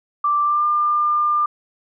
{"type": "tone with pitch glide", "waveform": "sine", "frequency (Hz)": [1174.7, 1199.4], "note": ["D6", "D6"], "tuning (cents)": [0, 36], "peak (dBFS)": -15, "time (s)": [0.24, 1.46], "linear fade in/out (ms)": 5, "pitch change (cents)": 36, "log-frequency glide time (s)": [0.43, 0.65], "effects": []}